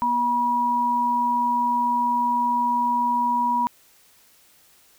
sine tone pair together, 241.1 / 966.1 Hz, B3 / B5, -41 / -38 cents, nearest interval 2 octaves, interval 2403 cents, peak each -29 / -19 dBFS, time 0.02-3.67 s, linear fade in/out 0 ms, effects white hiss -56 dBFS RMS until 4.98 s

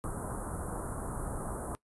pink band-stop noise, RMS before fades -37 dBFS, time 0.04-1.75 s, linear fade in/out 0 ms, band 1400 to 9100 Hz, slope 48 dB/octave, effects noise-tail reverb RT60 0.1 s tail -20 dB re dry + resampled to 24000 Hz

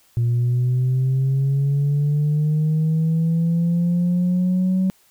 sine linear sweep, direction up, 117.5 to 188.7 Hz, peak -14 dBFS, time 0.17-4.9 s, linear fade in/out 0 ms, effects tanh soft clip ceiling -14 dBFS + white hiss -57 dBFS RMS until 5.1 s

